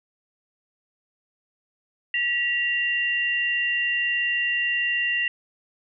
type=tone pair together; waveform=sine; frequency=1933.5 / 2775 Hz; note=B6 / F7; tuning=-37 / -12 cents; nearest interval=tritone; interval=625 cents; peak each=-24 dBFS; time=2.14-5.28 s; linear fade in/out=2 ms; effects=none